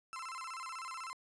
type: tone with vibrato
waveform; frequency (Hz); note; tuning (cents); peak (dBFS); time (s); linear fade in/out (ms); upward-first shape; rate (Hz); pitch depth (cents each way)
35% pulse; 1174.7; D6; 0; -40; 0.13-1.13; 0; square; 16; 210
effects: resampled to 24000 Hz + 13-bit